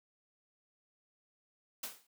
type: noise with exponential decay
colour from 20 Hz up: white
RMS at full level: -37 dBFS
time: 1.83-2.07 s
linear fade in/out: 5 ms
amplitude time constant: 52 ms
effects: high-pass 200 Hz 12 dB/octave